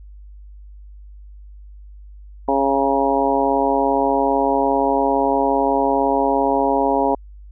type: harmonic tone with a mistuned harmonic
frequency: 137.6 Hz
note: C#3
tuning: 12 cents flat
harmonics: 2 / 3 / 4 / 5 / 6 / 7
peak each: -22 / -22 / -22 / -22 / -22 / -22 dBFS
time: 2.48-7.15 s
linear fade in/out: 5 ms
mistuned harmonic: 7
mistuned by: -21 cents
effects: added 50 Hz sine -37 dBFS peak until 7.51 s